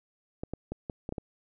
clicks, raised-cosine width 2 ms, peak -21 dBFS, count 7, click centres 0.435 / 0.536 / 0.72 / 0.898 / 1.091 / 1.124 / 1.182 s, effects none

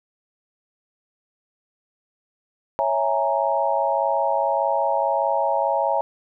sine chord, A# half-diminished seventh, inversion first, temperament equal, 554.4 / 659.3 / 830.6 / 932.3 Hz, C#5 / E5 / G#5 / A#5, 0 / 0 / 0 / 0 cents, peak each -24 dBFS, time 2.79-6.01 s, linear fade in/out 0 ms, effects none

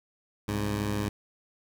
15% pulse tone pair together, 65.1 / 103.43 Hz, C2 / G#2, -8 / -7 cents, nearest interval minor sixth, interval 801 cents, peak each -30 / -22 dBFS, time 0.48-1.09 s, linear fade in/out 5 ms, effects none

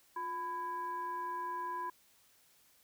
sine tone with frequency modulation, 1000 Hz, B5, 21 cents sharp, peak -36 dBFS, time 0.16-1.9 s, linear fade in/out 5 ms, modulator 645 Hz, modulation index 0.49, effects white hiss -67 dBFS RMS until 2.83 s

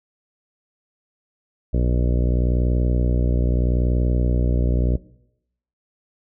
harmonic tone, 60.8 Hz, B1, 26 cents flat, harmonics 1 / 2 / 3 / 4 / 5 / 6 / 7 / 8 / 9 / 10, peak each -18 / -24 / -28 / -30 / -32 / -34 / -35 / -36 / -37 / -38 dBFS, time 1.73-4.97 s, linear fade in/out 10 ms, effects noise-tail reverb RT60 0.8 s tail -19 dB re dry

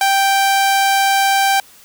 sawtooth tone, 784 Hz, G5, in tune, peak -8 dBFS, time 0.01-1.6 s, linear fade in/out 2 ms, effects white hiss -45 dBFS RMS until 1.84 s

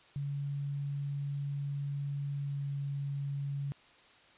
sine tone with pitch glide, 141.6 to 140.54 Hz, C#3 to C#3, +37 to +24 cents, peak -33 dBFS, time 0.16-3.72 s, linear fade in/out 0 ms, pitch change -13 cents, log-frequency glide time 2.34-2.69 s, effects white hiss -60 dBFS RMS until 4.37 s + resampled to 8000 Hz

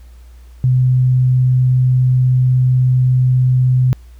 sine tone, 127.4 Hz, C3, 46 cents flat, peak -9 dBFS, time 0.64-3.93 s, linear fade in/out 0 ms, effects added 60 Hz sine -36 dBFS peak until 4.19 s + pink hiss -54 dBFS RMS until 4.19 s

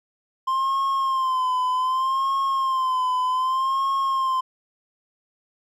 triangle tone with vibrato, 1046.5 Hz, C6, in tune, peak -18 dBFS, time 0.47-4.41 s, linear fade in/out 10 ms, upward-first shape sine, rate 0.65 Hz, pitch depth 62 cents each way, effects none

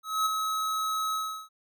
square tone with ADSR envelope, 1283 Hz, E6, 47 cents flat, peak -23 dBFS, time 0.03-1.49 s, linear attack 230 ms, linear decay 12 ms, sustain -5 dB, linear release 350 ms, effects none

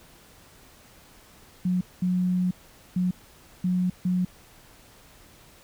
sine tone bursts at uneven times, 181.4 Hz, F#3, 34 cents flat, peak -21 dBFS, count 5, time 1.65-1.81 / 2.02-2.51 / 2.96-3.11 / 3.64-3.9 / 4.05-4.25 s, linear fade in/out 5 ms, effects pink hiss -53 dBFS RMS until 5.63 s

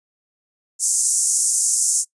pink band-pass noise, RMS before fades -19 dBFS, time 0.79-2.05 s, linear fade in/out 50 ms, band 6300 to 10000 Hz, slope 48 dB/octave, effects noise-tail reverb RT60 0.1 s tail -20 dB re dry + resampled to 24000 Hz

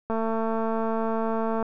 click train, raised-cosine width 1 ms, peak -15 dBFS, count 343, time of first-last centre 0.1-1.627 s, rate 224 Hz, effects none

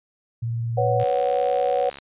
sine tone with vibrato, 116.3 Hz, A#2, 4 cents flat, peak -23 dBFS, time 0.42-1.04 s, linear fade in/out 10 ms, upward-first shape sine, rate 19 Hz, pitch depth 33 cents each way
sine chord, B suspended second, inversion none, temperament just, 493.9 / 555.6 / 740.8 Hz, B4 / C#5 / F#5, 0 / +4 / +2 cents, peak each -23 dBFS, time 0.77-1.9 s, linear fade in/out 10 ms
click train, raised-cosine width 0.2 ms, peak -20 dBFS, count 70, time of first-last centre 1-1.986 s, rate 70 Hz
effects resampled to 8000 Hz

